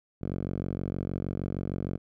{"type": "tone with band-pass filter", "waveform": "5% pulse", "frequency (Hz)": 46.44, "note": "F#1", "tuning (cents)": 7, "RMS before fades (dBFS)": -33, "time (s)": [0.21, 1.98], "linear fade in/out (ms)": 20, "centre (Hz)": 130, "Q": 0.74, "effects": []}